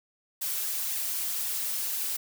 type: noise with flanger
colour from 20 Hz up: blue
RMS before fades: -31 dBFS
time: 0.41-2.17 s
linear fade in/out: 10 ms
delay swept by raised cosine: 1.1 to 6.2 ms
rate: 1.9 Hz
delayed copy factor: +0.5
effects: none